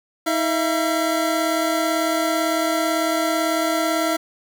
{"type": "tone pair together", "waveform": "25% pulse", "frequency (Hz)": [319.5, 677], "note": ["D#4", "E5"], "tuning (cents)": [46, 46], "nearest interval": "octave + minor second", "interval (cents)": 1300, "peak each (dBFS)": -18, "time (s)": [0.26, 4.17], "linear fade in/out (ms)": 10, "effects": []}